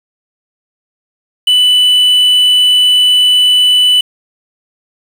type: tone with quantisation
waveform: triangle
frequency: 2984 Hz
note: F#7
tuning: 14 cents sharp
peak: -4 dBFS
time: 1.47-4.01 s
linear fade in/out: 5 ms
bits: 5
effects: none